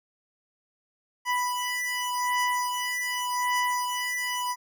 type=beating tone pair; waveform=25% pulse; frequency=987.8 / 988.66 Hz; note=B5 / B5; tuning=0 / +2 cents; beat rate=0.86 Hz; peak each=-25 dBFS; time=1.25-4.56 s; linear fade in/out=50 ms; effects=none